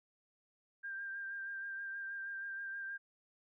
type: tone with vibrato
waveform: sine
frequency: 1589 Hz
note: G6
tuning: 23 cents sharp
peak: -40 dBFS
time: 0.83-2.98 s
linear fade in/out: 20 ms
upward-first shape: sine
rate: 6.3 Hz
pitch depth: 23 cents each way
effects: none